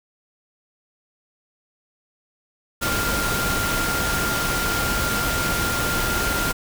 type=tone in noise; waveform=sine; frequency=1396.9 Hz; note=F6; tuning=in tune; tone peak=-25 dBFS; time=2.81-6.53 s; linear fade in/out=20 ms; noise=pink; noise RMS=-24 dBFS; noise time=2.81-6.53 s; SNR=-4 dB; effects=none